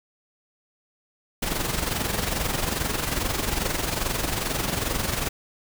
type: noise with amplitude modulation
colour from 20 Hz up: pink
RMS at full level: -24 dBFS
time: 1.42-5.29 s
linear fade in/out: 10 ms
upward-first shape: sine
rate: 22.4 Hz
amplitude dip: 60%
effects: none